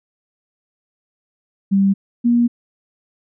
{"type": "tone pair in turn", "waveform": "sine", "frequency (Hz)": [196, 238.3], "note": ["G3", "A#3"], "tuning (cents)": [0, 38], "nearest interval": "minor third", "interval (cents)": 338, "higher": "second", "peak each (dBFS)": -11, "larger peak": "neither", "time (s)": [[1.71, 1.94], [2.24, 2.48]], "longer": "second", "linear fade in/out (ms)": 20, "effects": []}